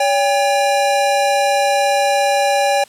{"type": "tone pair together", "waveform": "square", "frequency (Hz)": [567, 801.3], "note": ["C#5", "G5"], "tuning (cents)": [39, 38], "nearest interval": "tritone", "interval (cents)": 599, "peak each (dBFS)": [-17, -16], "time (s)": [0, 2.84], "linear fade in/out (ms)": 5, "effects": ["white hiss -46 dBFS RMS until 2.88 s", "low-pass 10000 Hz 12 dB/octave"]}